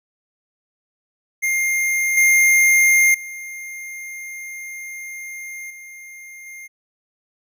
square tone with level steps, 2115 Hz, C7, 18 cents sharp, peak -18 / -12 / -31 / -37 / -35 dBFS, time 1.42-6.68 s, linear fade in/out 20 ms, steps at 2.17 / 3.14 / 5.7 / 6.46 s, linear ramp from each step 5 ms, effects none

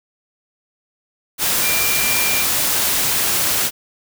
sine tone in noise, 2377 Hz, D7, 20 cents sharp, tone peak -22 dBFS, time 1.61-2.46 s, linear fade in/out 50 ms, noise white, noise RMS -18 dBFS, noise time 1.38-3.71 s, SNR -7 dB, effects none

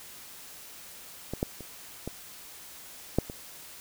clicks, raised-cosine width 2 ms, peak -19 / -13 / -28 / -20 / -9 / -24 dBFS, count 6, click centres 1.336 / 1.429 / 1.607 / 2.076 / 3.186 / 3.299 s, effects white hiss -47 dBFS RMS until 3.8 s

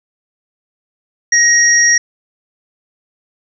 sine tone pair together, 1884 / 5675 Hz, A#6 / F8, +18 / +27 cents, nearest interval octave + perfect fifth, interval 1909 cents, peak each -10 dBFS, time 1.32-1.98 s, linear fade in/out 5 ms, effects none

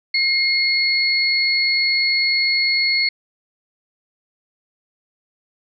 sine tone pair together, 2138 / 4371 Hz, C7 / C#8, +37 / -25 cents, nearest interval octave, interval 1238 cents, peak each -18 dBFS, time 0.14-3.09 s, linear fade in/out 5 ms, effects none

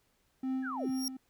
triangle tone with tremolo, 261.6 Hz, C4, in tune, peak -28 dBFS, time 0.43-1.17 s, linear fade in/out 5 ms, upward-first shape sine, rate 2.5 Hz, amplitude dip 70%
sine linear sweep, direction down, 1760 to 61.74 Hz, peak -35 dBFS, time 0.62-0.91 s, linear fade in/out 50 ms
sawtooth tone with exponential growth, 5588 Hz, F8, in tune, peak -28 dBFS, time 0.79-1.08 s, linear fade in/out 1 ms, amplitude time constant 61 ms
effects pink hiss -73 dBFS RMS until 1.29 s

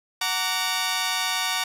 10% pulse chord, Gb augmented, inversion none, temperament just, 740 / 925 / 1156.2 Hz, Gb5 / Bb5 / D6, 0 / -14 / -27 cents, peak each -20 dBFS, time 0.21-1.64 s, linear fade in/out 5 ms, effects resampled to 32000 Hz + 7-bit

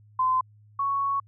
sine tone pair in turn, 1029 / 1110.5 Hz, C6 / C#6, -29 / +3 cents, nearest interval minor second, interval 132 cents, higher second, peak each -20 / -23 dBFS, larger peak first, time 0.19-0.41 / 0.79-1.2 s, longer second, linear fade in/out 5 ms, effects added 105 Hz sine -52 dBFS peak until 1.27 s

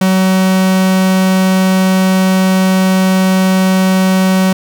45% pulse tone, 188.1 Hz, F#3, 29 cents sharp, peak -8 dBFS, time 0.01-4.53 s, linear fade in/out 5 ms, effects none

